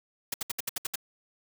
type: noise bursts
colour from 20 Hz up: white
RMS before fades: -31 dBFS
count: 8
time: 0.32-0.957 s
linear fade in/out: 5 ms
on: 21 ms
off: 67 ms
effects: none